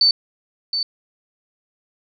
sine tone with echo, 4527 Hz, C#8, 36 cents sharp, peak -11 dBFS, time 0.01-0.11 s, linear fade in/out 2 ms, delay 720 ms, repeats 1, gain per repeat -8 dB, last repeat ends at 0.83 s, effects none

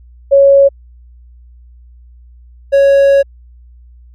sine / triangle tone pair in turn, 554.4 / 554.4 Hz, C#5 / C#5, 0 / 0 cents, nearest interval unison, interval 0 cents, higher neither, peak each -3 dBFS, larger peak neither, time 0.31-0.69 / 2.72-3.23 s, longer second, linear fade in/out 20 ms, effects added 60 Hz sine -37 dBFS peak until 4.14 s

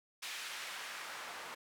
white noise with band-pass filter sweep, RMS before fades -45 dBFS, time 0.22-1.55 s, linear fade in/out 10 ms, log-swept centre 2500 to 930 Hz, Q 0.93, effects none

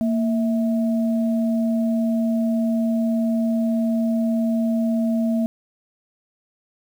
sine tone pair together, 230 / 651.7 Hz, A#3 / E5, -23 / -20 cents, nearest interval octave + tritone, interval 1803 cents, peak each -18 / -28 dBFS, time 0.01-5.46 s, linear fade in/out 0 ms, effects 8-bit

